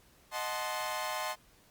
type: chord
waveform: sawtooth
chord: D# diminished seventh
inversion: none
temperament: equal with one note detuned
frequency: 622.3 / 740 / 870.4 / 1046.5 Hz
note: D#5 / F#5 / A5 / C6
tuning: 0 / 0 / -19 / 0 cents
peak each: -36 / -37 / -36 / -34 dBFS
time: 0.31-1.36 s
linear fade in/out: 50 ms
effects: pink hiss -63 dBFS RMS until 1.7 s + Opus 48 kbps